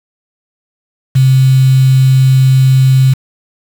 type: tone with quantisation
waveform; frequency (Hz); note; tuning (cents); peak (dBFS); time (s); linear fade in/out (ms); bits
sine; 131.8; C3; +13; -4; 1.15-3.14; 10; 4
effects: none